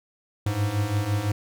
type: beating tone pair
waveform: square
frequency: 99.4 / 105.3 Hz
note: G2 / G#2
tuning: +25 / +24 cents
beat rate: 5.9 Hz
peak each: -29 / -25 dBFS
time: 0.46-1.32 s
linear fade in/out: 5 ms
effects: none